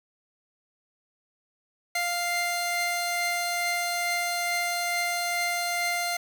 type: tone pair together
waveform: sawtooth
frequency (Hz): 699.1 / 2095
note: F5 / C7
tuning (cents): +2 / +2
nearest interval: octave + perfect fifth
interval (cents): 1900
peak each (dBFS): -25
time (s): 1.95-6.17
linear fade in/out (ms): 5
effects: none